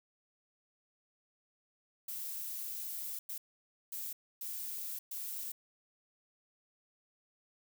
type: noise bursts at uneven times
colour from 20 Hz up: violet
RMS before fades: -41 dBFS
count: 5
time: 2.08-3.19 / 3.29-3.38 / 3.92-4.13 / 4.41-4.99 / 5.11-5.52 s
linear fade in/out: 5 ms
effects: none